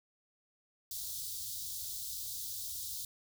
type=band-stop noise; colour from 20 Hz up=white; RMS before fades=-41 dBFS; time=0.91-3.05 s; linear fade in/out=2 ms; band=130 to 3600 Hz; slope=48 dB/octave; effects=none